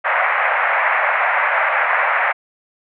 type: band-pass noise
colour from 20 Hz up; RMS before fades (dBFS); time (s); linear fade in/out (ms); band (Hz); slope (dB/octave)
white; -17; 0.04-2.33; 20; 580 to 2200; 48
effects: none